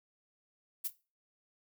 violet noise with echo, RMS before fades -35 dBFS, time 0.84-0.88 s, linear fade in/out 10 ms, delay 26 ms, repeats 2, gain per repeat -14 dB, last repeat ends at 0.932 s, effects noise-tail reverb RT60 0.3 s tail -18 dB re dry

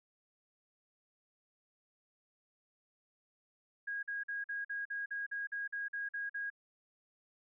sine tone bursts, 1639 Hz, G#6, 23 cents flat, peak -36 dBFS, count 13, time 3.87-6.502 s, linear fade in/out 10 ms, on 160 ms, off 46 ms, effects none

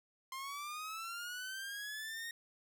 sawtooth linear sweep, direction up, 1046.5 to 1864.7 Hz, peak -38 dBFS, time 0.32-2.31 s, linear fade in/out 2 ms, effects none

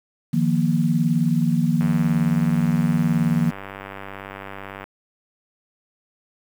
sine chord, Eb suspended second, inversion none, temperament equal with one note detuned, 155.56 / 174.61 / 234.7 Hz, Eb3 / F3 / Bb3, 0 / 0 / +12 cents, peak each -21 / -21 / -21 dBFS, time 0.33-3.51 s, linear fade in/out 10 ms
click train, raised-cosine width 0.5 ms, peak -19 dBFS, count 298, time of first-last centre 1.81-4.841 s, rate 98 Hz
effects 7-bit

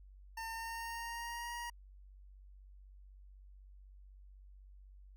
25% pulse tone with pitch glide, 905 to 949.4 Hz, A5 to A#5, +48 to +31 cents, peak -37 dBFS, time 0.37-1.7 s, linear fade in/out 5 ms, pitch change +83 cents, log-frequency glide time 0.48-1.52 s, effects added 48 Hz sine -54 dBFS peak until 5.16 s

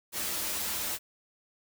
white noise with comb filter, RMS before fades -33 dBFS, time 0.12-0.99 s, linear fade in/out 50 ms, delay 7.5 ms, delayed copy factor -0.55, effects none

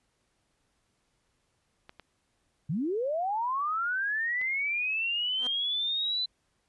clicks, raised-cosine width 0.3 ms, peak -30 dBFS, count 3, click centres 1.894 / 1.997 / 4.414 s
sine linear sweep, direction up, 130.81 to 4042 Hz, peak -27 dBFS, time 2.69-6.26 s, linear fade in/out 10 ms
10% pulse tone with exponential growth, 248.3 Hz, B3, 9 cents sharp, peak -29 dBFS, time 5.33-5.47 s, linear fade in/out 0 ms, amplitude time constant 29 ms
effects pink hiss -74 dBFS RMS until 6.68 s + resampled to 24000 Hz

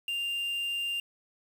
triangle tone with quantisation, 2794 Hz, F7, in tune, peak -28 dBFS, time 0.08-1 s, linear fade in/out 2 ms, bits 8, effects none

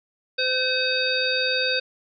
harmonic tone with a mistuned harmonic, 513 Hz, C5, 34 cents flat, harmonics 1 / 3 / 5 / 7 / 9, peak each -27 / -27 / -27 / -27 / -27 dBFS, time 0.38-1.8 s, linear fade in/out 10 ms, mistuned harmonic 7, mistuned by +63 cents, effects none

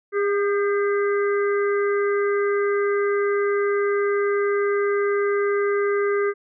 harmonic tone with a mistuned harmonic, 405.7 Hz, G#4, 41 cents flat, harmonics 1 / 3 / 4 / 5, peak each -19 / -29 / -31 / -33 dBFS, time 0.12-6.34 s, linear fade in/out 50 ms, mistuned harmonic 4, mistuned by -44 cents, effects none

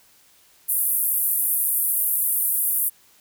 white band-pass noise, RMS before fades -22 dBFS, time 0.68-2.9 s, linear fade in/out 20 ms, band 10000 to 15000 Hz, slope 48 dB/octave, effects white hiss -56 dBFS RMS until 3.2 s

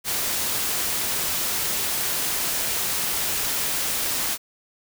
white noise, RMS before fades -25 dBFS, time 0.04-4.38 s, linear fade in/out 50 ms, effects none

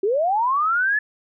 sine linear sweep, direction up, 370.1 to 1744 Hz, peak -17 dBFS, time 0.03-0.99 s, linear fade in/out 5 ms, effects none

